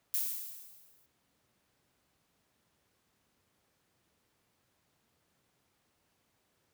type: noise with exponential decay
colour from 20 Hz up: violet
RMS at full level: -30 dBFS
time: 0.14-1.06 s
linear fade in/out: 1 ms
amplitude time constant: 200 ms
effects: pink hiss -75 dBFS RMS until 6.73 s + high-pass 80 Hz 12 dB/octave